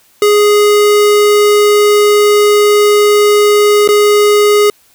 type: tone with dropouts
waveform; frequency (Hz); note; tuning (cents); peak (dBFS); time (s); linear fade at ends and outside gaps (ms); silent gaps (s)
square; 415.3; G#4; 0; -6; 0.22-4.7; 2; 3.877-3.888
effects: white hiss -49 dBFS RMS until 4.94 s